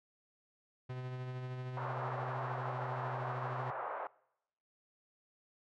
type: tone with tremolo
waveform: 45% pulse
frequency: 127.1 Hz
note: C3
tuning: 50 cents flat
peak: -39 dBFS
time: 0.89-3.71 s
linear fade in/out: 10 ms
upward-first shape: sine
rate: 13 Hz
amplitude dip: 30%
type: band-pass noise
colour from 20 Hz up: white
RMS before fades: -41 dBFS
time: 1.77-4.07 s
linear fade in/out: 2 ms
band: 540 to 1200 Hz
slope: 24 dB/octave
effects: noise-tail reverb RT60 0.8 s tail -23 dB re dry + low-pass 3000 Hz 12 dB/octave